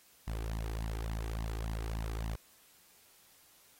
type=tone with flanger; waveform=sawtooth; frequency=55 Hz; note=A1; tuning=in tune; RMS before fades=-37 dBFS; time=0.27-2.36 s; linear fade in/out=10 ms; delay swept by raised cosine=1 to 2.6 ms; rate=3.5 Hz; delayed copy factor=+0.65; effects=white hiss -63 dBFS RMS until 3.79 s + AAC 48 kbps